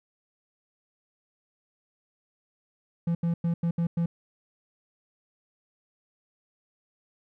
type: tone bursts at uneven times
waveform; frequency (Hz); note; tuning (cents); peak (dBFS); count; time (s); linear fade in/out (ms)
triangle; 169.1; E3; +44; -21; 6; 3.07-3.15 / 3.23-3.34 / 3.44-3.54 / 3.63-3.71 / 3.78-3.87 / 3.97-4.06; 5
effects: none